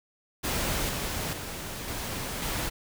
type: noise with level steps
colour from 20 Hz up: pink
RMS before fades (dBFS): -29 / -32 / -37 / -34 / -31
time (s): 0.43-2.7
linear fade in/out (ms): 20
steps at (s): 0.89 / 1.33 / 1.88 / 2.42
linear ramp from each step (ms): 2
effects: none